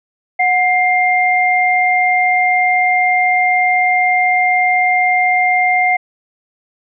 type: tone pair together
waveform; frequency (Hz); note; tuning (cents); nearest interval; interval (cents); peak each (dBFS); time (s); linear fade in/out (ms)
sine; 733 / 2106; F#5 / C7; -16 / +11; octave + tritone; 1827; -13 / -13; 0.39-5.97; 10
effects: none